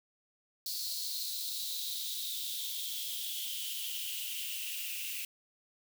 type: noise with high-pass filter sweep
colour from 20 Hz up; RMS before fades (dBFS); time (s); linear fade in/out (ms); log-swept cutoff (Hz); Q
blue; -38; 0.66-5.25; 2; 4400 to 2600; 6.9
effects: none